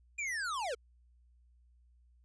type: linear sweep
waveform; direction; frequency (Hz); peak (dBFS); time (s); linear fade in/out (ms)
square; down; 2443 to 427.7; -35; 0.18-0.75; 10
effects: added 60 Hz sine -62 dBFS peak until 2.24 s + resampled to 22050 Hz